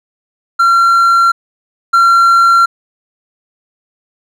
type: tone pair in turn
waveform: triangle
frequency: 1369 / 1369 Hz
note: F6 / F6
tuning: -35 / -35 cents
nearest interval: unison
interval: 0 cents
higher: neither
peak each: -4 / -3 dBFS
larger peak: second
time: 0.59-1.32 / 1.93-2.66 s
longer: neither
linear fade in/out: 10 ms
effects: none